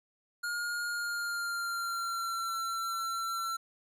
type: tone with pitch glide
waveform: square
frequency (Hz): 1424 to 1351.1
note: F6 to E6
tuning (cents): +33 to +42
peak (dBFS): -33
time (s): 0.43-3.57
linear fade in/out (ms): 10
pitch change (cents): -91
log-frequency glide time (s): 0.87-2.52
effects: resampled to 32000 Hz